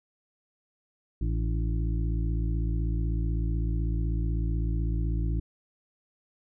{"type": "harmonic tone with a mistuned harmonic", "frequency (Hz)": 56, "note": "A1", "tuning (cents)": 31, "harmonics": [1, 2, 3, 5, 6], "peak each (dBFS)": [-26, -32, -36, -40, -42], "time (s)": [1.21, 5.4], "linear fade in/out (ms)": 5, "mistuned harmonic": 5, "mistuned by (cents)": 54, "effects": []}